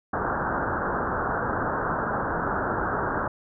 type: low-pass noise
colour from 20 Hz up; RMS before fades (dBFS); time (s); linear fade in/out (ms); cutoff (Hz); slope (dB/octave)
white; -27; 0.13-3.28; 5; 1600; 96
effects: none